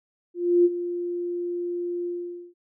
sine tone with ADSR envelope, 350 Hz, F4, 4 cents sharp, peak -13 dBFS, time 0.34-2.54 s, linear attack 310 ms, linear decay 37 ms, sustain -13 dB, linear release 480 ms, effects none

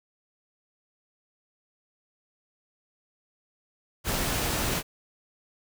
pink noise, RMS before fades -28 dBFS, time 4.04-4.83 s, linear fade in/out 50 ms, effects none

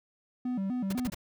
triangle tone with vibrato, 220 Hz, A3, in tune, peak -27 dBFS, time 0.45-1.1 s, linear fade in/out 5 ms, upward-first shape square, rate 4 Hz, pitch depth 220 cents each way
pink noise bursts, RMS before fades -38 dBFS, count 4, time 0.9-1.147 s, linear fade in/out 5 ms, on 28 ms, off 45 ms
effects none

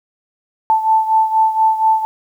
sine beating tone pair, 880 / 884.2 Hz, A5 / A5, 0 / +8 cents, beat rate 4.2 Hz, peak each -12 / -17 dBFS, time 0.7-2.05 s, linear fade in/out 0 ms, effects 8-bit

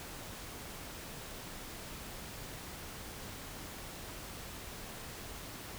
silence, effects pink hiss -46 dBFS RMS until 5.78 s

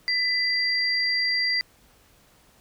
sine tone pair together, 2000 / 4732 Hz, B6 / D8, +21 / +12 cents, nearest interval octave + minor third, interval 1491 cents, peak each -24 dBFS, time 0.08-1.61 s, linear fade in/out 0 ms, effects pink hiss -58 dBFS RMS until 2.6 s

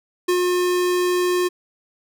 square tone with ADSR envelope, 358.7 Hz, F4, 46 cents sharp, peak -16 dBFS, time 0.28-1.49 s, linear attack 10 ms, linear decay 75 ms, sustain -2 dB, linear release 20 ms, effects none

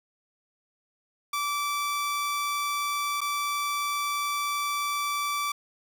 sawtooth tone with dropouts, 1161 Hz, D6, 20 cents flat, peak -23 dBFS, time 1.33-5.52 s, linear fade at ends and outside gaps 5 ms, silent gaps 3.207-3.214 s, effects none

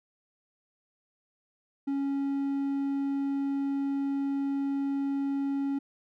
triangle tone, 277.2 Hz, C#4, in tune, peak -25 dBFS, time 1.87-5.79 s, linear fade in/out 10 ms, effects none

